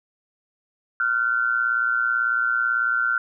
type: tone pair together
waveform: sine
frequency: 1391.9 / 1510 Hz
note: F6 / F#6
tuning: -6 / +35 cents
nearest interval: minor second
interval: 141 cents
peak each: -21 / -23 dBFS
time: 1-3.18 s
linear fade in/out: 2 ms
effects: none